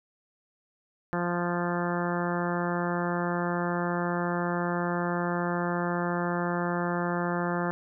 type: harmonic tone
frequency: 174.61 Hz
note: F3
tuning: in tune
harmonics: 1 / 2 / 3 / 4 / 5 / 6 / 7 / 8 / 9 / 10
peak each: -30 / -33 / -35 / -36 / -37 / -38 / -38 / -39 / -40 / -40 dBFS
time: 1.13-7.71 s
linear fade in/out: 0 ms
effects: none